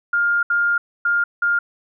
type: tone bursts at uneven times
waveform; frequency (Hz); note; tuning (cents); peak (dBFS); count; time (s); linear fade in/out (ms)
sine; 1408; F6; +14; -15; 4; 0.13-0.43 / 0.5-0.78 / 1.05-1.24 / 1.42-1.59; 5
effects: none